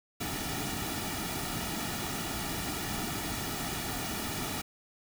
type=noise with comb filter; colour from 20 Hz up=pink; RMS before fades=-35 dBFS; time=0.2-4.62 s; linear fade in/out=10 ms; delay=1.9 ms; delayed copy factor=-0.65; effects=none